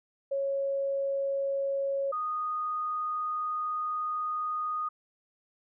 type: tone pair in turn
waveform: sine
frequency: 551 / 1237 Hz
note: C#5 / D#6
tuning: -11 / -10 cents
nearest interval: octave + major second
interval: 1401 cents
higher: second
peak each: -27 / -29 dBFS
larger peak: first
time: 0.31-2.12 / 2.12-4.89 s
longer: second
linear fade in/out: 10 ms
effects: none